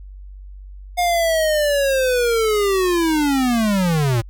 square linear sweep, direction down, 716 to 110 Hz, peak -16 dBFS, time 0.97-4.22 s, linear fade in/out 20 ms, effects added 48 Hz sine -34 dBFS peak until 4.29 s

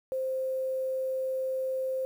sine tone with quantisation, 523.3 Hz, C5, in tune, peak -28 dBFS, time 0.12-2.05 s, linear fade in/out 0 ms, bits 9, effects none

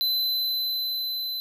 square tone with level ramp, 4034 Hz, B7, 36 cents sharp, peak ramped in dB -22 to -29 dBFS, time 0.01-1.4 s, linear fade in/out 0 ms, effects none

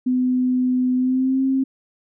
sine tone with pitch glide, 252.9 to 266.1 Hz, B3 to C4, +41 to +29 cents, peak -16 dBFS, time 0.06-1.64 s, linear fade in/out 10 ms, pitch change +88 cents, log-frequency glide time 0.96-1.42 s, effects none

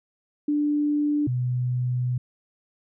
sine tone pair in turn, 294.8 / 124.67 Hz, D4 / B2, +7 / +17 cents, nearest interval octave + minor third, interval 1490 cents, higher first, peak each -20 / -22 dBFS, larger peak first, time 0.48-1.27 / 1.27-2.18 s, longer second, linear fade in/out 5 ms, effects none

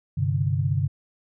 sine chord, G suspended fourth, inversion none, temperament just, 98 / 130.67 / 147 Hz, G2 / C3 / D3, 0 / -2 / +2 cents, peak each -25 dBFS, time 0.17-0.88 s, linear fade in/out 10 ms, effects none

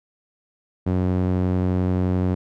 sawtooth tone with band-pass filter, 91.5 Hz, F#2, 19 cents flat, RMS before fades -21 dBFS, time 0.86-2.35 s, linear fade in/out 10 ms, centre 220 Hz, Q 0.68, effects none

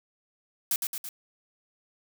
blue noise with echo, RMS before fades -26 dBFS, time 0.71-0.76 s, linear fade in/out 2 ms, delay 110 ms, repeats 3, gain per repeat -4 dB, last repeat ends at 1.09 s, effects none

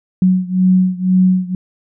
sine beating tone pair, 184.1 / 186.1 Hz, F#3 / F#3, -8 / +10 cents, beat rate 2 Hz, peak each -12 / -14 dBFS, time 0.22-1.55 s, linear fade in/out 2 ms, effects none

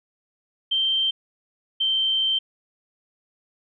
sine tone pair in turn, 3136 / 3122 Hz, G7 / G7, 0 / -8 cents, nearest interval unison, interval 8 cents, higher first, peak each -19 dBFS, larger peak neither, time 0.71-1.11 / 1.8-2.39 s, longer second, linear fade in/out 10 ms, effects none

